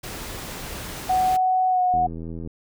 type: noise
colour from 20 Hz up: pink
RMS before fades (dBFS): -34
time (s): 0.03-1.37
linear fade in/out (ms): 10
type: tone with pitch glide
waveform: sine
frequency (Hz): 744 to 729.5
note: F#5 to F#5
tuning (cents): +9 to -25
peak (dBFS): -17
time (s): 1.09-2.07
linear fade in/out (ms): 10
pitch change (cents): -34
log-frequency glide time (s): 1.69-1.81
type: click train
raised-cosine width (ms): 3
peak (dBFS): -22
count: 45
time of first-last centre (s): 1.94-2.474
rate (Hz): 82.4
effects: none